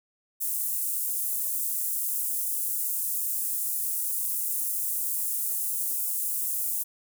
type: high-pass noise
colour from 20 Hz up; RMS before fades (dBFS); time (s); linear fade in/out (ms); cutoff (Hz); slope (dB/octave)
pink; -29; 0.4-6.84; 20; 9500; 24
effects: none

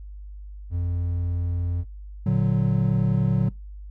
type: tone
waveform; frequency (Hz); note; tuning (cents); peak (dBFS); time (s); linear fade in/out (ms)
triangle; 87.31; F2; 0; -21; 0.7-1.85; 50
type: chord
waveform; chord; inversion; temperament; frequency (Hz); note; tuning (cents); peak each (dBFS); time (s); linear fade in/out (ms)
triangle; Bb augmented; none; equal; 116.54 / 146.83 / 185; Bb2 / D3 / F#3; 0 / 0 / 0; -21; 2.26-3.49; 5
effects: noise-tail reverb RT60 0.2 s tail -22 dB re dry + added 50 Hz sine -36 dBFS peak until 3.9 s

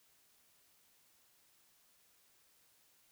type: silence
effects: white hiss -70 dBFS RMS until 3.11 s

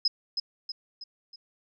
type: tone with echo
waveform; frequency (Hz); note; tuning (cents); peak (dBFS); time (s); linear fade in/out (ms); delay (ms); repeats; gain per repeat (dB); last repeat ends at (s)
sine; 5090; D#8; +39; -20; 0.05-0.08; 5; 320; 4; -6; 1.36
effects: none

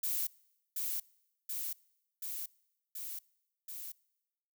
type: noise with echo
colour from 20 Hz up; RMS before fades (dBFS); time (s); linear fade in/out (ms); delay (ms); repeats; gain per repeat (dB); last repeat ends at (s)
violet; -34; 0.03-0.27; 5; 730; 5; -2; 3.92
effects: noise-tail reverb RT60 1.0 s tail -25 dB re dry

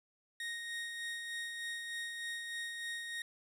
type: tone with tremolo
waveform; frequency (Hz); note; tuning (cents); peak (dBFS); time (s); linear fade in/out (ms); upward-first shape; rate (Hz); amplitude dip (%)
30% pulse; 1864.7; A#6; 0; -35; 0.4-3.22; 2; sine; 3.3; 35
effects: low-pass 12000 Hz 12 dB/octave + 12-bit

